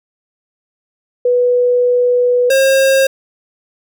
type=tone pair in turn; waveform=sine / square; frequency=491.7 / 536.9 Hz; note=B4 / C5; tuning=-8 / +45 cents; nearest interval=major second; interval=153 cents; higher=second; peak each=-9 dBFS; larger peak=neither; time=1.25-2.5 / 2.5-3.07 s; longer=first; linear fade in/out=5 ms; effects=none